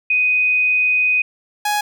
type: tone pair in turn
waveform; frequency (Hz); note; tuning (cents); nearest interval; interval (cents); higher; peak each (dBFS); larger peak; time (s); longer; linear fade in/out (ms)
sine / sawtooth; 2497 / 833.3; D#7 / G#5; +6 / +6; octave + perfect fifth; 1900; first; -13; neither; 0.1-1.22 / 1.65-1.81; first; 5
effects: none